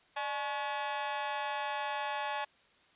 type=tone with amplitude modulation; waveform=sawtooth; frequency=851 Hz; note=G#5; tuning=42 cents sharp; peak=-25 dBFS; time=0.16-2.45 s; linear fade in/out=10 ms; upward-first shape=sine; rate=254 Hz; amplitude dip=100%; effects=white hiss -65 dBFS RMS until 2.95 s + resampled to 8000 Hz